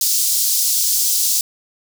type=high-pass noise; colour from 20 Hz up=pink; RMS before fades=-17 dBFS; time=0.01-1.41 s; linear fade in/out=2 ms; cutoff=4900 Hz; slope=24 dB/octave; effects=none